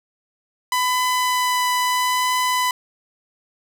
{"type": "tone with vibrato", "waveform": "sawtooth", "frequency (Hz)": 1000, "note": "B5", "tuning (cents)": 21, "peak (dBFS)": -14, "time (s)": [0.72, 2.71], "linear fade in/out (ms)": 2, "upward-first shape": "triangle", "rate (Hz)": 0.76, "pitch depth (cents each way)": 9, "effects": []}